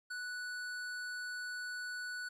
square tone, 1480 Hz, F#6, in tune, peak -40 dBFS, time 0.1-2.29 s, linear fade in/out 10 ms, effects low-pass 9000 Hz 12 dB/octave + 12-bit

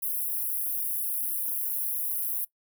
white high-pass noise, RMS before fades -30 dBFS, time 0.02-2.45 s, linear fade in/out 10 ms, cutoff 10000 Hz, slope 96 dB/octave, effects noise-tail reverb RT60 0.1 s tail -20 dB re dry

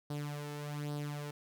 sawtooth tone with flanger, 146.83 Hz, D3, in tune, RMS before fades -40 dBFS, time 0.1-1.31 s, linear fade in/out 5 ms, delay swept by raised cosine 0.21 to 2.31 ms, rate 1.2 Hz, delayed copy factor +0.65, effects none

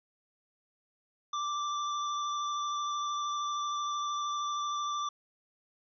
square tone with vibrato, 1174.7 Hz, D6, in tune, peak -32 dBFS, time 1.33-5.09 s, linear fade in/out 5 ms, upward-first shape sine, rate 13 Hz, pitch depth 12 cents each way, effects resampled to 16000 Hz

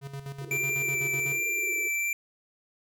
square tone with tremolo, 138.59 Hz, C#3, in tune, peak -35 dBFS, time 0.01-1.4 s, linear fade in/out 50 ms, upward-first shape square, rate 8 Hz, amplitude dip 65%
pink band-pass noise, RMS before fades -43 dBFS, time 0.41-1.89 s, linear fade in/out 10 ms, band 330 to 450 Hz, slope 96 dB/octave
square tone with vibrato, 2349 Hz, D7, in tune, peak -27 dBFS, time 0.51-2.13 s, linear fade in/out 2 ms, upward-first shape sine, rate 1.3 Hz, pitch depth 12 cents each way
effects none

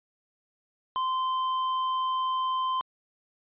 triangle tone with tanh clipping, 1036 Hz, C6, 17 cents flat, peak -27 dBFS, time 0.96-2.81 s, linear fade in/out 0 ms, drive 13 dB, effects resampled to 8000 Hz

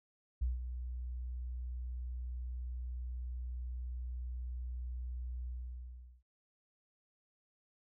sine tone with ADSR envelope, 61.6 Hz, B1, 4 cents flat, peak -29 dBFS, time 0.41-6.23 s, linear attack 12 ms, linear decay 160 ms, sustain -9 dB, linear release 760 ms, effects none

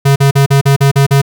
square tone bursts, 138.59 Hz, C#3, in tune, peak -6 dBFS, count 8, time 0.05-1.217 s, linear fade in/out 10 ms, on 110 ms, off 41 ms, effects none

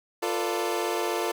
25% pulse chord, B half-diminished seventh, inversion second, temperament equal with one note detuned, 349.2 / 446.1 / 493.9 / 587.3 Hz, F4 / A4 / B4 / D5, 0 / +24 / 0 / 0 cents, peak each -26 / -26 / -32 / -31 dBFS, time 0.22-1.32 s, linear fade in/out 10 ms, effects none

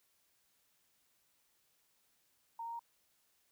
sine tone with pitch steps, 921 / 927.4 / 933.9 Hz, A#5 / A#5 / A#5, -21 / -9 / +3 cents, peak -40 dBFS, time 2.59-2.794 s, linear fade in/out 5 ms, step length 68 ms, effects white hiss -75 dBFS RMS until 3.51 s

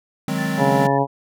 square chord, Ab dominant seventh, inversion second, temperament equal, 155.56 / 185 / 207.7 / 261.6 Hz, Eb3 / Gb3 / Ab3 / C4, 0 / 0 / 0 / 0 cents, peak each -27 dBFS, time 0.28-0.87 s, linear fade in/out 2 ms
sine tone with tremolo, 1760 Hz, A6, in tune, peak -27 dBFS, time 0.37-0.99 s, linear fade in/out 20 ms, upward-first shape triangle, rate 4.8 Hz, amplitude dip 50%
harmonic tone, 138.59 Hz, C#3, in tune, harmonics 1 / 2 / 3 / 4 / 5 / 6 / 7, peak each -23 / -23 / -23 / -23 / -23 / -23 / -23 dBFS, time 0.57-1.07 s, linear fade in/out 50 ms
effects none

